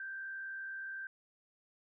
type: tone with frequency modulation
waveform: sine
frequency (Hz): 1568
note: G6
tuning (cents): 0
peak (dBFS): -40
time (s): 0-1.07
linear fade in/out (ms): 2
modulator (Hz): 60.7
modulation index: 0.48
effects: none